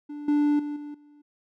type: tone with level steps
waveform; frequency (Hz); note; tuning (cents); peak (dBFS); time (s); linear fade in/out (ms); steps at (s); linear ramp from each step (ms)
triangle; 293.7; D4; 0; -32 / -17 / -27 / -33 / -49; 0.09-1.22; 10; 0.28 / 0.59 / 0.76 / 0.94; 5
effects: none